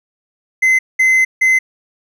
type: tone bursts at uneven times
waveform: triangle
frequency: 2054 Hz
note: C7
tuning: 33 cents flat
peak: -7 dBFS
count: 3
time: 0.62-0.79 / 0.99-1.25 / 1.41-1.59 s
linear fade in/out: 10 ms
effects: none